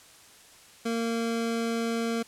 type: tone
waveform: 25% pulse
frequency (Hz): 230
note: A#3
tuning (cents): -23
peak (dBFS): -23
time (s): 0.85-2.23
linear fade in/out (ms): 10
effects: white hiss -53 dBFS RMS until 2.27 s + low-pass 10000 Hz 12 dB/octave